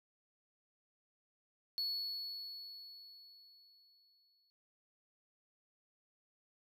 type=tone with exponential decay; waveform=triangle; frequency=4397 Hz; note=C#8; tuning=15 cents flat; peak=-33 dBFS; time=1.78-4.5 s; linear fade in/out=0 ms; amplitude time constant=590 ms; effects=none